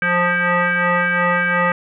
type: tone with frequency modulation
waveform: sine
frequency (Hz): 174.61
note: F3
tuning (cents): 0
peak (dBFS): -14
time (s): 0.02-1.72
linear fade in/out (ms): 2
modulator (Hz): 352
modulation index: 5.7
effects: none